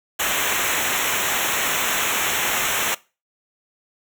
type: noise with comb filter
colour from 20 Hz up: pink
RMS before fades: -22 dBFS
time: 0.19-2.95 s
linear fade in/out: 10 ms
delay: 0.21 ms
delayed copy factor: -0.95
effects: noise-tail reverb RT60 0.3 s tail -21 dB re dry